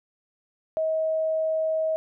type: tone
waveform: sine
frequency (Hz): 636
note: D#5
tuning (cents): +38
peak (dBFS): -22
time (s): 0.77-1.96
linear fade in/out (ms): 0
effects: none